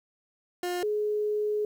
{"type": "tone pair in turn", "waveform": ["30% pulse", "sine"], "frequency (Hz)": [355.8, 421.1], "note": ["F4", "G#4"], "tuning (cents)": [32, 24], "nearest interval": "minor third", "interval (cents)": 292, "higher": "second", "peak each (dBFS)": [-26, -25], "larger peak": "second", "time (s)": [[0.63, 0.83], [0.83, 1.65]], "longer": "second", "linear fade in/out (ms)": 2, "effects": ["10-bit"]}